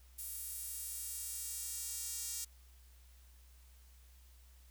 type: tone with high-pass filter sweep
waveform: sawtooth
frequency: 466.2 Hz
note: A#4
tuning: in tune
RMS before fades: -43 dBFS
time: 0.18-2.45 s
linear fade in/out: 10 ms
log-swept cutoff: 11000 to 7100 Hz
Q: 1.4
effects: added 62 Hz sine -58 dBFS peak until 4.7 s + white hiss -68 dBFS RMS until 4.7 s